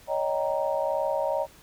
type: chord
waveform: sine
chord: Eb dominant seventh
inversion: third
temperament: just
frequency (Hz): 560 / 622.3 / 777.8 / 933.4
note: Db5 / Eb5 / G5 / Bb5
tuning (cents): +18 / 0 / -14 / +2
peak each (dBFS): -28 / -28 / -34 / -31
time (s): 0.07-1.47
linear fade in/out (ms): 50
effects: pink hiss -53 dBFS RMS until 1.62 s